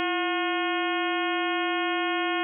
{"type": "harmonic tone with a mistuned harmonic", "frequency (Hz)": 359.3, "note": "F4", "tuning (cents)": 49, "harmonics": [1, 2, 3, 4, 5, 6, 7, 8, 9], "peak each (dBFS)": [-28, -31, -33, -34, -35, -36, -36, -37, -38], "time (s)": [0, 2.43], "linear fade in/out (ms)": 0, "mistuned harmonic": 1, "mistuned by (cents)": -100, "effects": []}